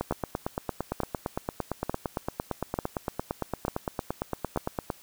two click trains, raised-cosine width 1 ms, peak -13 / -14 dBFS, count 6 / 44, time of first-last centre 0.11-4.574 / 0.01-4.902 s, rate 1.12 / 8.79 Hz, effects white hiss -54 dBFS RMS until 5.02 s

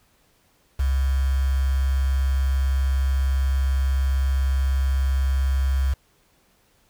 sine tone with quantisation, 66.9 Hz, C2, 39 cents sharp, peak -18 dBFS, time 0.79-5.94 s, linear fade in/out 10 ms, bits 6, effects pink hiss -62 dBFS RMS until 6.89 s

